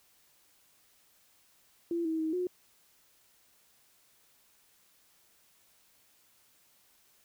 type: tone with pitch steps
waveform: sine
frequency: 339.5 / 321.6 / 317.2 / 361.2 Hz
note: F4 / E4 / D#4 / F#4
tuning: -49 / -43 / +33 / -42 cents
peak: -29 dBFS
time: 1.91-2.47 s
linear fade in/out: 2 ms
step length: 140 ms
effects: white hiss -66 dBFS RMS until 7.24 s